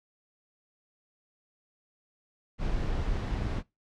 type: noise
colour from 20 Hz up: brown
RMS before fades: -30 dBFS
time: 2.58-3.63 s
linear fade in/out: 50 ms
effects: noise-tail reverb RT60 0.2 s tail -21 dB re dry + low-pass 5000 Hz 12 dB/octave